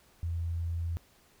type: tone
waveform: sine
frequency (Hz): 84.2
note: E2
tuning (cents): +37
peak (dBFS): -30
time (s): 0.23-0.97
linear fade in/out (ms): 0
effects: pink hiss -63 dBFS RMS until 1.4 s